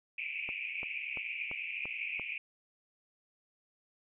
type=band-pass noise; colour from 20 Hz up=pink; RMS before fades=-39 dBFS; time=0.18-2.38 s; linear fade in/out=2 ms; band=2300 to 2600 Hz; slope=96 dB/octave
type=click train; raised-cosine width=1 ms; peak=-31 dBFS; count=6; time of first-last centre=0.49-2.196 s; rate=2.93 Hz
effects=none